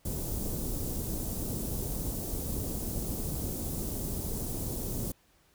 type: band-stop noise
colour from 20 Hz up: pink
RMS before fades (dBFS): -34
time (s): 0.05-5.12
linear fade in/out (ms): 5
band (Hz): 410 to 9300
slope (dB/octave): 12
effects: pink hiss -66 dBFS RMS until 5.54 s